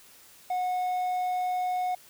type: tone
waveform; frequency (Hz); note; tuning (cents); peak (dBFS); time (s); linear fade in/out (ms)
triangle; 730; F#5; -24; -24; 0.5-1.95; 5
effects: white hiss -54 dBFS RMS until 2.09 s